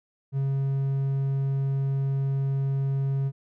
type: tone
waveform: triangle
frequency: 136.6 Hz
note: C#3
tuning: 25 cents flat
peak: -21 dBFS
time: 0.32-3.32 s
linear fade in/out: 50 ms
effects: none